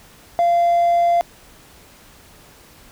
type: tone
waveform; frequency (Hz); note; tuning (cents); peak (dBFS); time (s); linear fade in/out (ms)
triangle; 690; F5; -21; -10; 0.39-1.21; 0
effects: tanh soft clip ceiling -8 dBFS + pink hiss -47 dBFS RMS until 2.91 s